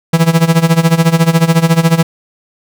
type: tone with tremolo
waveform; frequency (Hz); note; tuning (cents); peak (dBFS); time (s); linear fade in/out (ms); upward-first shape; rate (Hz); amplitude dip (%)
45% pulse; 164.81; E3; 0; -4; 0.13-2.03; 5; sine; 14; 85
effects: none